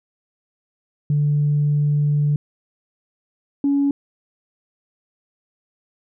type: tone pair in turn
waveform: sine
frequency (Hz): 146.83 / 281.2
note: D3 / C#4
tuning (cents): 0 / +25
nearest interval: major seventh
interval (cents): 1125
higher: second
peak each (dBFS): -14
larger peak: neither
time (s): 1.1-2.36 / 3.64-3.91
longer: first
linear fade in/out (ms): 2
effects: tanh soft clip ceiling -11 dBFS